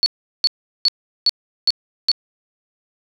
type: tone bursts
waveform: sine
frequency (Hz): 4435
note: C#8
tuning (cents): 0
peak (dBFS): -11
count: 6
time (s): 0.03-2.116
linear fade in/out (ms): 0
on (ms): 31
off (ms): 380
effects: none